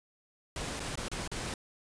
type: noise with dropouts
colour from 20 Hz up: pink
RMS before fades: -37 dBFS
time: 0.56-1.54 s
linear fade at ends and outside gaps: 2 ms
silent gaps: 0.796-0.802 / 0.956-0.974 / 1.084-1.115 / 1.277-1.315 s
effects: resampled to 22050 Hz